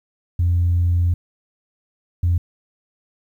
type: tone bursts at uneven times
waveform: sine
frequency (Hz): 87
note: F2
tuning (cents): -6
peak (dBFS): -13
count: 2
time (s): 0.39-1.14 / 2.23-2.38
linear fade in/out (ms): 5
effects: tanh soft clip ceiling -11 dBFS + 9-bit